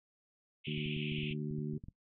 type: band-pass noise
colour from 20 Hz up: pink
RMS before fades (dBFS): -44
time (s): 0.64-1.34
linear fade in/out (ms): 20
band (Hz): 2300 to 3300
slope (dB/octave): 96
type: harmonic tone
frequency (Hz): 74.9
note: D2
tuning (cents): +35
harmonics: 2 / 3 / 4 / 5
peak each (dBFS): -37 / -40 / -46 / -44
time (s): 0.67-1.78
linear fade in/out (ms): 5
type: clicks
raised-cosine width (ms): 5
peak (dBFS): -35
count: 12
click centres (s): 0.78 / 0.861 / 0.967 / 1.12 / 1.185 / 1.234 / 1.31 / 1.51 / 1.586 / 1.736 / 1.839 / 1.885
effects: noise-tail reverb RT60 0.1 s tail -18 dB re dry